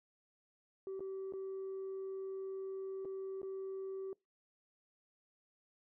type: tone with dropouts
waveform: sine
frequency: 384.5 Hz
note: G4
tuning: 33 cents flat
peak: -38 dBFS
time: 0.87-4.13 s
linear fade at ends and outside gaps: 1 ms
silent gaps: 0.995-1.005 / 1.324-1.336 / 3.049-3.054 / 3.417-3.43 s
effects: noise-tail reverb RT60 0.2 s tail -25 dB re dry + tanh soft clip ceiling -38 dBFS